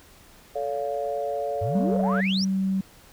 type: chord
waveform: sine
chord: A augmented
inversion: none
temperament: equal with one note detuned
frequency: 440 / 569 / 698.5 Hz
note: A4 / C#5 / E#5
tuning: 0 / +45 / 0 cents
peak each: -31 / -28 / -30 dBFS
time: 0.55-2.21 s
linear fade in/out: 10 ms
type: exponential sweep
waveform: sine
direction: up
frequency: 88.6 to 5960 Hz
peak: -25 dBFS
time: 1.61-2.45 s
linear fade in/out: 10 ms
type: tone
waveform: sine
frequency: 191.6 Hz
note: G3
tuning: 39 cents flat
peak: -21 dBFS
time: 1.75-2.81 s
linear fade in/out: 5 ms
effects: tanh soft clip ceiling -14 dBFS + pink hiss -52 dBFS RMS until 3.12 s